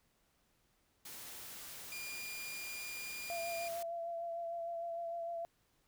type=noise; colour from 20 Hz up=white; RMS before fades=-49 dBFS; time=1.05-3.83 s; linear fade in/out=5 ms
type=tone; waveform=sawtooth; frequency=2409 Hz; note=D7; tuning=43 cents sharp; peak=-40 dBFS; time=1.92-3.68 s; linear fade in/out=0 ms
type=tone with vibrato; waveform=sine; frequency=678 Hz; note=E5; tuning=49 cents sharp; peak=-38 dBFS; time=3.3-5.45 s; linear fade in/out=0 ms; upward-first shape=sine; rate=6.6 Hz; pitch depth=22 cents each way
effects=pink hiss -75 dBFS RMS until 5.87 s